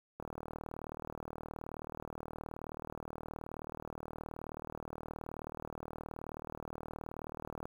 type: click train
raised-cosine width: 1 ms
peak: -28 dBFS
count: 291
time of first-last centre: 0.2-7.655 s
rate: 38.9 Hz
effects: 9-bit